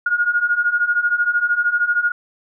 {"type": "beating tone pair", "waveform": "sine", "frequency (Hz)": [1424, 1437], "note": ["F6", "F6"], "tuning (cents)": [33, 49], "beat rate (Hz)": 13, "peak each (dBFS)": [-20, -17], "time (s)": [0.06, 2.12], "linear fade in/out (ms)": 5, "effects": []}